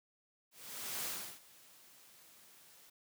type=noise with ADSR envelope; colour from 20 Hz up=white; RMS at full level=-39 dBFS; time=0.51-2.9 s; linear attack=530 ms; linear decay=350 ms; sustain=-22 dB; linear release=7 ms; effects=high-pass 100 Hz 12 dB/octave